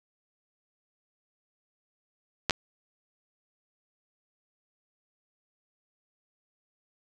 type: clicks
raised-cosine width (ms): 0.2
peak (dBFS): -7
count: 2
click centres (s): 2.497 / 2.508
effects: none